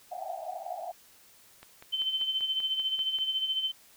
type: band-pass noise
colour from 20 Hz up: pink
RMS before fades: -38 dBFS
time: 0.11-0.92 s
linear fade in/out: 10 ms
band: 650 to 780 Hz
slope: 96 dB/octave
type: click train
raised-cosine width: 0.3 ms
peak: -31 dBFS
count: 9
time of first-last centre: 1.63-3.186 s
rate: 5.14 Hz
type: tone with tremolo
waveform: sine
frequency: 3079 Hz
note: G7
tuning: 32 cents flat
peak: -25 dBFS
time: 1.92-3.72 s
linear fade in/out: 20 ms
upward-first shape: sine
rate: 14 Hz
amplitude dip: 60%
effects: white hiss -58 dBFS RMS until 3.96 s